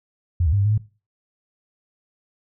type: tone with pitch steps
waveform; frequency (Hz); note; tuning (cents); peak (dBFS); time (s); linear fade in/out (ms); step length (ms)
sine; 87.5 / 74.4 / 100.4 / 99.4 / 105.7 / 107.8; F2 / D2 / G2 / G2 / G#2 / A2; +4 / +23 / +42 / +25 / +31 / -35; -16; 0.4-0.778; 5; 63
effects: noise-tail reverb RT60 0.3 s tail -17 dB re dry